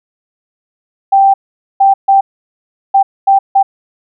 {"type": "tone bursts at uneven times", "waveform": "sine", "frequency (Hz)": 784, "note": "G5", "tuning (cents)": 0, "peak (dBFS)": -4, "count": 6, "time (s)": [[1.12, 1.34], [1.8, 1.94], [2.08, 2.21], [2.94, 3.03], [3.27, 3.39], [3.55, 3.63]], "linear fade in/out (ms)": 10, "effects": []}